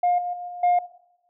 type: tone with level steps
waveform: sine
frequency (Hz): 710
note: F5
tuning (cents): +28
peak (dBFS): -16 / -24 / -30 / -32 / -14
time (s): 0.03-0.79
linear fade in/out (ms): 5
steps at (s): 0.18 / 0.33 / 0.48 / 0.63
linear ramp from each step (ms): 5
effects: noise-tail reverb RT60 0.8 s tail -17 dB re dry + tanh soft clip ceiling -14 dBFS